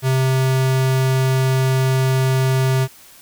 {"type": "tone", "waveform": "square", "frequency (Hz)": 131.4, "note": "C3", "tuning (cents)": 8, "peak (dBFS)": -15, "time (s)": [0.02, 2.88], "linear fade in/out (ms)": 50, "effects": ["white hiss -45 dBFS RMS until 3.21 s"]}